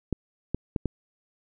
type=clicks; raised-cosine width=3 ms; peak=-13 dBFS; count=4; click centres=0.127 / 0.546 / 0.762 / 0.857 s; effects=none